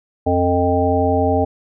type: harmonic tone with a mistuned harmonic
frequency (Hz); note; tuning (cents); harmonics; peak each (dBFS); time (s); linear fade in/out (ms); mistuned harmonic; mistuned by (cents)
88.9; F2; +31; 1 / 3 / 5 / 7 / 9; -20 / -20 / -20 / -20 / -20; 0.26-1.45; 10; 9; -30
effects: none